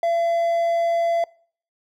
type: tone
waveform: triangle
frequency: 677 Hz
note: E5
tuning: 46 cents sharp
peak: -16 dBFS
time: 0.03-1.24 s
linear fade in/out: 2 ms
effects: noise-tail reverb RT60 0.5 s tail -23 dB re dry